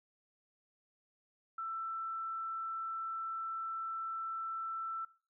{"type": "tone", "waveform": "sine", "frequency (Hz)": 1332, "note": "E6", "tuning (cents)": 18, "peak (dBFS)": -37, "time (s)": [1.58, 5.05], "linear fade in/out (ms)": 5, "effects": ["noise-tail reverb RT60 0.4 s tail -20 dB re dry"]}